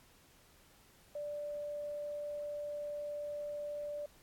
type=tone; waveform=sine; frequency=587.3 Hz; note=D5; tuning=in tune; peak=-38 dBFS; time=1.15-4.06 s; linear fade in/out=5 ms; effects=pink hiss -64 dBFS RMS until 4.22 s + AAC 64 kbps